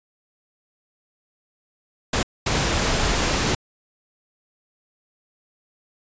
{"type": "noise bursts at uneven times", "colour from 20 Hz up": "pink", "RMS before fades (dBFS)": -21, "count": 2, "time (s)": [[2.13, 2.23], [2.46, 3.55]], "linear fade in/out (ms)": 5, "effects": ["resampled to 16000 Hz"]}